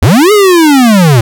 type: linear two-way sweep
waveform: square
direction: up then down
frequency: 65.41 to 431.3 to 108.6 Hz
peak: -3 dBFS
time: 0.02-1.21 s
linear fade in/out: 5 ms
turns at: 0.32 s
effects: none